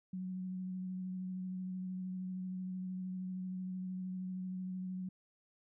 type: tone with vibrato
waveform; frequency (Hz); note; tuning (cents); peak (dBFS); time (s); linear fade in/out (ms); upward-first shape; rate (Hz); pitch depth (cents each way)
sine; 185; F#3; 0; -38; 0.13-5.09; 5; sine; 13; 16
effects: none